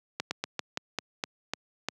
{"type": "slowing click train", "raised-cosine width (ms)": 0.2, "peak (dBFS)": -12, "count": 9, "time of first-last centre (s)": [0.2, 1.886], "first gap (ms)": 110, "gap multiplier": 1.18, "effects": ["high-pass 150 Hz 12 dB/octave"]}